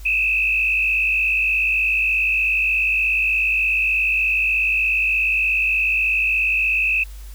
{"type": "tone with frequency modulation", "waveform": "sine", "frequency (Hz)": 2578, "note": "E7", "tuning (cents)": -39, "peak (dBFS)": -16, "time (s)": [0.05, 7.04], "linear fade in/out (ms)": 10, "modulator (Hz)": 56.7, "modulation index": 1.7, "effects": ["added 50 Hz sine -33 dBFS peak until 7.34 s", "white hiss -48 dBFS RMS until 7.34 s"]}